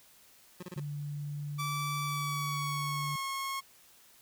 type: tone bursts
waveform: 25% pulse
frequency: 180 Hz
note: F#3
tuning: 47 cents flat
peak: -36 dBFS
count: 4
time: 0.6-0.8 s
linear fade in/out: 5 ms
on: 29 ms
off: 28 ms
type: tone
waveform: sine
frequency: 145.8 Hz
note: D3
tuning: 12 cents flat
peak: -35 dBFS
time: 0.76-3.16 s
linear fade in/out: 5 ms
type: tone with pitch glide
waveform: sawtooth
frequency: 1159 to 1087.6 Hz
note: D6 to C#6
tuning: -23 to -33 cents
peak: -30 dBFS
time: 1.58-3.61 s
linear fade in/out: 20 ms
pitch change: -110 cents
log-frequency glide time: 2.03-3.15 s
effects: white hiss -60 dBFS RMS until 4.21 s